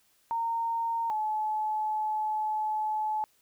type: tone pair in turn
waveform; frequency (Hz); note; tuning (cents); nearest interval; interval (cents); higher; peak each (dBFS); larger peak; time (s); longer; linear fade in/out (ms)
sine; 920 / 859.6; A#5 / A5; -23 / -41; minor second; 118; first; -27; neither; 0.31-1.1 / 1.1-3.24; second; 0
effects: white hiss -67 dBFS RMS until 3.41 s